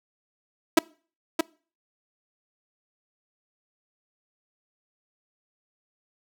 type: tone with echo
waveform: sawtooth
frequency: 325 Hz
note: E4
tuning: 24 cents flat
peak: -9 dBFS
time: 0.77-0.79 s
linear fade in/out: 5 ms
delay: 620 ms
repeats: 1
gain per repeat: -6 dB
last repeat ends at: 1.41 s
effects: noise-tail reverb RT60 0.4 s tail -24 dB re dry